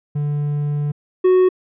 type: tone pair in turn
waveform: triangle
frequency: 146.5 / 369.2 Hz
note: D3 / F#4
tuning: -4 / -4 cents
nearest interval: octave + major third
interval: 1600 cents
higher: second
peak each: -16 / -8 dBFS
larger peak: second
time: 0.15-0.92 / 1.24-1.49 s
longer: first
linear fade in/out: 10 ms
effects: resampled to 8000 Hz